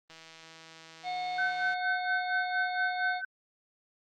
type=click train; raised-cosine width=0.2 ms; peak=-33 dBFS; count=266; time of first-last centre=0.1-1.736 s; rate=162 Hz
type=harmonic tone; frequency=727 Hz; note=F#5; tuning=31 cents flat; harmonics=1 / 3 / 5 / 6; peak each=-32 / -42 / -46 / -48 dBFS; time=1.03-3.22 s; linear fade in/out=50 ms
type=tone with tremolo; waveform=sine; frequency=1526 Hz; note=G6; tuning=47 cents flat; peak=-26 dBFS; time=1.38-3.25 s; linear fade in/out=5 ms; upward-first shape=sine; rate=4.3 Hz; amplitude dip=85%
effects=Opus 32 kbps